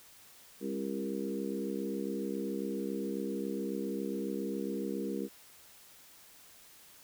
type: harmonic tone with a mistuned harmonic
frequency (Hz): 67.3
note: C2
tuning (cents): +49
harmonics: 3 / 4 / 5 / 6 / 7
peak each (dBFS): -38 / -39 / -40 / -41 / -41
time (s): 0.6-5.29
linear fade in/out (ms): 50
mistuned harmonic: 6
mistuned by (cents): -15
effects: white hiss -57 dBFS RMS until 7.03 s